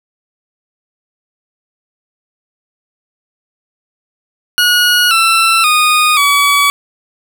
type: tone with pitch steps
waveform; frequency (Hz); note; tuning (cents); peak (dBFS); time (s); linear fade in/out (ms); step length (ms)
20% pulse; 1451 / 1338.3 / 1234.3 / 1138.4; F#6 / E6 / D#6 / C#6; -34 / +26 / -14 / +46; -3; 4.58-6.7; 0; 530
effects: none